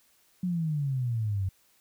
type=exponential sweep; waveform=sine; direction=down; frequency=185 to 92.5 Hz; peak=-26 dBFS; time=0.43-1.49 s; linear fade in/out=5 ms; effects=white hiss -65 dBFS RMS until 1.8 s